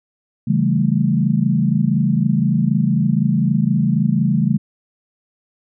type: chord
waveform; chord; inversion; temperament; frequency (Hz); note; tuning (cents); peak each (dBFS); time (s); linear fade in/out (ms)
sine; A dominant seventh; first; equal; 138.59 / 164.81 / 196 / 220; C#3 / E3 / G3 / A3; 0 / 0 / 0 / 0; -19; 0.47-4.58; 10
effects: none